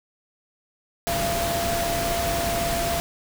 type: tone in noise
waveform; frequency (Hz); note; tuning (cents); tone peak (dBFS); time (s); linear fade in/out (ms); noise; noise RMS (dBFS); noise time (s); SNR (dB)
sine; 682; F5; -41; -25; 1.07-3; 0; pink; -27; 1.07-3; -1
effects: none